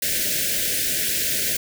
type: band-stop noise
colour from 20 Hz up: white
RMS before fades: -23 dBFS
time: 0.02-1.57 s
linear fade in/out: 5 ms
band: 650 to 1500 Hz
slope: 96 dB/octave
effects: none